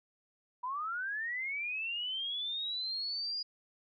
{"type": "linear sweep", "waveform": "sine", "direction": "up", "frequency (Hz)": [967, 4900], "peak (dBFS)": -34, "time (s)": [0.63, 3.43], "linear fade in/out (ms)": 10, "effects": []}